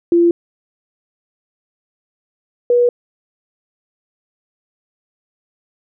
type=tone pair in turn; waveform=sine; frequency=342.6 / 484.5 Hz; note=F4 / B4; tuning=-33 / -33 cents; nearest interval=tritone; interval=600 cents; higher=second; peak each=-8 / -9 dBFS; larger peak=first; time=0.12-0.31 / 2.7-2.89 s; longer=neither; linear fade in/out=2 ms; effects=none